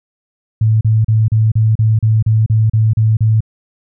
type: tone bursts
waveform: sine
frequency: 110 Hz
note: A2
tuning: in tune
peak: -8 dBFS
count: 12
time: 0.61-3.406 s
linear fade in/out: 5 ms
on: 200 ms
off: 36 ms
effects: none